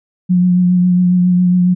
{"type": "tone with vibrato", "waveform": "sine", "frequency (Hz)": 179.7, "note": "F3", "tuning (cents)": 50, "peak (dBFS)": -8, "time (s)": [0.29, 1.75], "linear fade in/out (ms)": 20, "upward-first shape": "triangle", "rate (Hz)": 7.3, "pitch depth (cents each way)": 25, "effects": []}